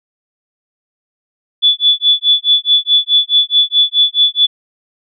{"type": "tone with tremolo", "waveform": "sine", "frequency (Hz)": 3450, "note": "A7", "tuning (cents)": -35, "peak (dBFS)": -5, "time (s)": [1.62, 4.47], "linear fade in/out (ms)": 20, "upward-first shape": "sine", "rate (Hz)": 4.7, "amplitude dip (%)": 100, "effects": []}